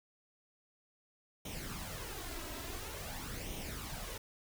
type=noise with flanger; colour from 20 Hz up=pink; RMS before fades=-43 dBFS; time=1.45-4.18 s; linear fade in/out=5 ms; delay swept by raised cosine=0.32 to 3.12 ms; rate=0.48 Hz; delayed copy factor=+0.6; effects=none